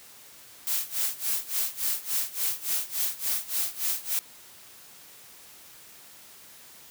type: noise with tremolo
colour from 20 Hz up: blue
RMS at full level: -26 dBFS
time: 0.67-4.19 s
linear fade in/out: 0 ms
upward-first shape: sine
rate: 3.5 Hz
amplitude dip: 90%
effects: white hiss -50 dBFS RMS until 6.9 s + high-pass 60 Hz 12 dB/octave